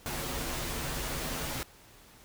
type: noise with comb filter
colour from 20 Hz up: pink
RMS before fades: -35 dBFS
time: 0.06-1.63 s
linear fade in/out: 0 ms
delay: 10 ms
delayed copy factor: -0.6
effects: pink hiss -56 dBFS RMS until 2.24 s